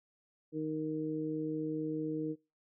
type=harmonic tone; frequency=155.56 Hz; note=D#3; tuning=in tune; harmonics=1 / 2 / 3; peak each=-42 / -35 / -39 dBFS; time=0.52-2.36 s; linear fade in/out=50 ms; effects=noise-tail reverb RT60 0.3 s tail -26 dB re dry